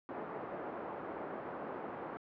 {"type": "band-pass noise", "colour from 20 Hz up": "pink", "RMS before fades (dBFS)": -43, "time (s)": [0.09, 2.17], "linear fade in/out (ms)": 0, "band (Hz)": [330, 1100], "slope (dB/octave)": 12, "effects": ["low-pass 2000 Hz 12 dB/octave"]}